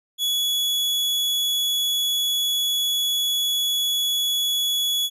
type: tone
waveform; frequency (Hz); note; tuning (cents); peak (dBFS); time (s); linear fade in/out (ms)
40% pulse; 3387; G#7; +33; -19; 0.18-5.1; 50
effects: none